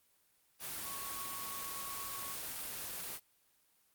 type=tone in noise; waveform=sine; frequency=1108.7 Hz; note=C#6; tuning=in tune; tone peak=-46 dBFS; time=0.82-2.37 s; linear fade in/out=50 ms; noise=white; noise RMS=-42 dBFS; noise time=0.59-3.2 s; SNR=-7 dB; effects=white hiss -72 dBFS RMS until 3.94 s + Opus 24 kbps